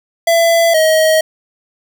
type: tone pair in turn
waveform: square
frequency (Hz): 670 / 632.4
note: E5 / D#5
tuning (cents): +28 / +28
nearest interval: minor second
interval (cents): 100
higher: first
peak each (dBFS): -9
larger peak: neither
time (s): 0.27-0.74 / 0.74-1.21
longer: neither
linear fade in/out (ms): 5
effects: none